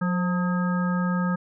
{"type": "harmonic tone with a mistuned harmonic", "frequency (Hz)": 180.2, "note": "F#3", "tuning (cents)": -45, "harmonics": [1, 3, 5, 7, 9], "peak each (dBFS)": [-22, -35, -36, -32, -35], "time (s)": [0.01, 1.36], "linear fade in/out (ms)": 10, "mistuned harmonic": 3, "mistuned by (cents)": -50, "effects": []}